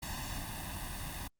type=noise with comb filter; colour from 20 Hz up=pink; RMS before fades=-40 dBFS; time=0.02-1.28 s; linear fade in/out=10 ms; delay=1.1 ms; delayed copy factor=+0.9; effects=Opus 48 kbps